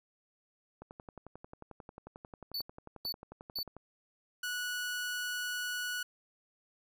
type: click train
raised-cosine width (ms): 1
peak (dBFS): -33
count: 34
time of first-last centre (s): 0.82-3.766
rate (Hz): 11.2
type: tone bursts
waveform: square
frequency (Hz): 4484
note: C#8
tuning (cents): +19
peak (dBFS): -35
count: 3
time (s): 2.54-3.631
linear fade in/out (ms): 5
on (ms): 77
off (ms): 430
type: tone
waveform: sawtooth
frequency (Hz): 1470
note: F#6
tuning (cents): -12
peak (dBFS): -31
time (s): 4.43-6.03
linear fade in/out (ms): 5
effects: none